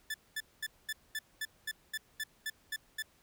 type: tone bursts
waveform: sawtooth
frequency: 1748 Hz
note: A6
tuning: 12 cents flat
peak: -31 dBFS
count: 12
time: 0.1-3.024 s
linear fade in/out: 5 ms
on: 42 ms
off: 220 ms
effects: pink hiss -67 dBFS RMS until 3.22 s